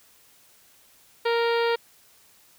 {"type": "harmonic tone", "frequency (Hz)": 466.2, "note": "A#4", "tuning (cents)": 0, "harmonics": [1, 2, 3, 4, 5, 6, 7, 8, 9, 10], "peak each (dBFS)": [-22, -28, -32, -34, -36, -38, -39, -40, -41, -42], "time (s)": [1.25, 1.76], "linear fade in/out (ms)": 10, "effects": ["white hiss -57 dBFS RMS until 2.58 s"]}